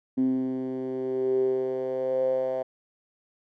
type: tone with band-pass filter sweep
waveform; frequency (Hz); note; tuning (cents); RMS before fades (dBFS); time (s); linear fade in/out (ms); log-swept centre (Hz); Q
10% pulse; 129.9; C3; -12; -27; 0.17-2.63; 10; 260 to 590; 9.4
effects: none